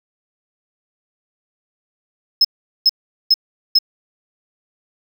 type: tone bursts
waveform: triangle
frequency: 5170 Hz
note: E8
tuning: 34 cents flat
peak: -7 dBFS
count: 4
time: 2.41-3.788 s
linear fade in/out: 5 ms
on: 37 ms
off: 410 ms
effects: none